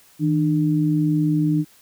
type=tone pair together; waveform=sine; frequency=158.92 / 300 Hz; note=D#3 / D4; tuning=+37 / +37 cents; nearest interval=major seventh; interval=1100 cents; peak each=-19 dBFS; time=0.19-1.65 s; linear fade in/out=50 ms; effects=white hiss -53 dBFS RMS until 1.81 s